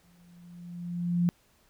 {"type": "tone with exponential growth", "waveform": "sine", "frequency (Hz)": 174.2, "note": "F3", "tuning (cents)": -4, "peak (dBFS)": -20, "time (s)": [0.04, 1.29], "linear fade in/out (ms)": 0, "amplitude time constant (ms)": 270, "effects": ["pink hiss -65 dBFS RMS until 1.69 s"]}